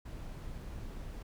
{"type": "noise", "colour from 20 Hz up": "brown", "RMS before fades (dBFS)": -43, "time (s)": [0.05, 1.23], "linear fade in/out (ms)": 10, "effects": []}